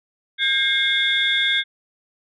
sine tone cluster, 1604 / 2136 / 3375 / 3612 Hz, G6 / C7 / G#7 / A7, +39 / +35 / +27 / +45 cents, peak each -22 dBFS, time 0.38-1.64 s, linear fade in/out 50 ms, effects tanh soft clip ceiling -7 dBFS

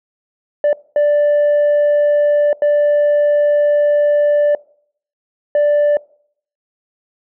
sine tone bursts at uneven times, 587.3 Hz, D5, in tune, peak -7 dBFS, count 4, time 0.64-0.73 / 0.96-2.53 / 2.62-4.55 / 5.55-5.97 s, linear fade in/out 2 ms, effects noise-tail reverb RT60 0.6 s tail -24 dB re dry + tanh soft clip ceiling -9 dBFS

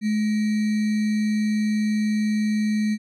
sine tone with sample-and-hold, 213 Hz, G#3, 44 cents sharp, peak -19 dBFS, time 0.01-2.98 s, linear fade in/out 50 ms, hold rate 2100 Hz, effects low-pass 7000 Hz 12 dB/octave

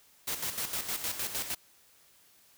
white noise with tremolo, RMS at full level -33 dBFS, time 0.27-1.55 s, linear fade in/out 10 ms, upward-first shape square, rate 6.5 Hz, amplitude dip 60%, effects white hiss -62 dBFS RMS until 2.57 s

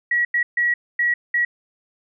sine tone bursts at uneven times, 1920 Hz, B6, 49 cents flat, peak -16 dBFS, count 5, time 0.11-0.25 / 0.34-0.43 / 0.57-0.74 / 0.99-1.14 / 1.34-1.45 s, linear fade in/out 5 ms, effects none

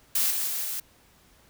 blue noise with level steps, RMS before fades -24 / -28 / -30 / -32 dBFS, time 0.15-0.8 s, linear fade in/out 5 ms, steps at 0.3 / 0.47 / 0.64 s, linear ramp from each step 10 ms, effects pink hiss -59 dBFS RMS until 1.49 s

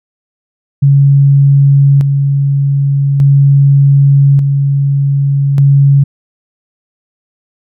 sine tone with tremolo, 139.6 Hz, C#3, 13 cents sharp, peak -3 dBFS, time 0.82-6.04 s, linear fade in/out 10 ms, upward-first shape square, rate 0.42 Hz, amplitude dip 40%, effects none

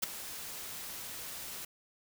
white noise with ADSR envelope, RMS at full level -28 dBFS, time 0.02-1.65 s, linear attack 16 ms, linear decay 7 ms, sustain -15 dB, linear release 4 ms, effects none

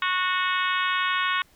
harmonic tone, 367.4 Hz, F#4, 12 cents flat, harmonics 3 / 4 / 5 / 6 / 7 / 8 / 9 / 10, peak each -26 / -28 / -30 / -32 / -33 / -34 / -35 / -36 dBFS, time 0.02-1.42 s, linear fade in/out 2 ms, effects pink hiss -59 dBFS RMS until 1.55 s

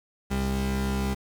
35% pulse tone pair together, 66.6 / 199.57 Hz, C2 / G3, +31 / +31 cents, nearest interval octave + perfect fifth, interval 1900 cents, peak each -26 dBFS, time 0.3-1.15 s, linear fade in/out 20 ms, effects 8-bit

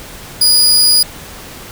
sawtooth tone, 4906 Hz, D#8, 25 cents flat, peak -4 dBFS, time 0.41-1.03 s, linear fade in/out 5 ms, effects pink hiss -32 dBFS RMS until 1.71 s

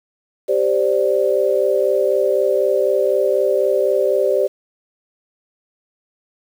sine chord, G suspended fourth, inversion none, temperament equal, 392 / 523.3 / 587.3 Hz, G4 / C5 / D5, 0 / 0 / 0 cents, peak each -18 dBFS, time 0.48-4.48 s, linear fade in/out 20 ms, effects 7-bit

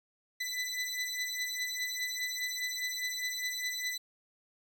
20% pulse beating tone pair, 1993 / 1997.9 Hz, B6 / B6, +15 / +19 cents, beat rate 4.9 Hz, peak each -32 / -31 dBFS, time 0.4-3.98 s, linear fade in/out 10 ms, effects none

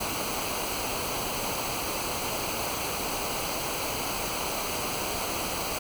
pink noise with comb filter, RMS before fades -31 dBFS, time 0-5.79 s, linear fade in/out 10 ms, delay 0.56 ms, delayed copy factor -0.65, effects none

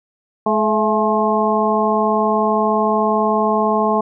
harmonic tone with a mistuned harmonic, 213.7 Hz, G#3, 50 cents sharp, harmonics 1 / 2 / 3 / 4 / 5, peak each -20 / -20 / -20 / -20 / -20 dBFS, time 0.46-4.01 s, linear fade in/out 5 ms, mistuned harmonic 3, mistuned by +58 cents, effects none

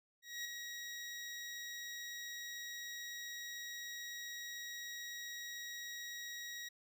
20% pulse tone with ADSR envelope, 1903 Hz, A#6, 35 cents sharp, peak -34 dBFS, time 0.22-6.69 s, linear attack 230 ms, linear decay 4 ms, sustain -5 dB, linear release 10 ms, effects none

